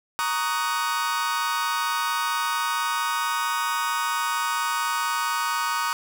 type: chord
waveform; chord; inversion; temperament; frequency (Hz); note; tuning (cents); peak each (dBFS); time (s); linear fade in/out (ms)
40% pulse; D# minor seventh; second; just; 933.4 / 1120.1 / 1244.5 / 1493.4; A#5 / C#6 / D#6 / F#6; +2 / +18 / 0 / +16; -28 / -29 / -27 / -30; 0.19-5.93; 0
effects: none